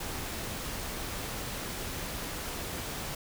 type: noise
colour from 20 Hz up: pink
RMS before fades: -37 dBFS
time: 0-3.15 s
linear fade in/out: 5 ms
effects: none